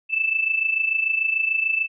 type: tone with amplitude modulation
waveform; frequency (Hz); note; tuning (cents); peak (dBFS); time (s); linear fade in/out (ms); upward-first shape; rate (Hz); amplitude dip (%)
sine; 2637; E7; 0; -16; 0.09-1.88; 50; sine; 26.8; 70
effects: none